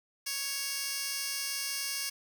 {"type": "tone with high-pass filter", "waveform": "15% pulse", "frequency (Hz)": 554.4, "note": "C#5", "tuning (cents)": 0, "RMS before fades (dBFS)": -35, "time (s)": [0.26, 2.1], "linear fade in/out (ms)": 10, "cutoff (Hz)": 4000, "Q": 0.99, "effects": []}